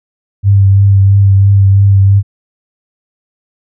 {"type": "tone with vibrato", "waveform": "sine", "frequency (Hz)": 98.6, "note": "G2", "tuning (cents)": 11, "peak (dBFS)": -3, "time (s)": [0.43, 2.23], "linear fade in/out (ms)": 50, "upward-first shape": "triangle", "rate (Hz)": 3, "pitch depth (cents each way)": 26, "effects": []}